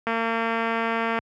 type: click train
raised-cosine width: 0.5 ms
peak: -11 dBFS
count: 256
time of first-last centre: 0.07-1.188 s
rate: 228 Hz
effects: high-pass 80 Hz 12 dB/octave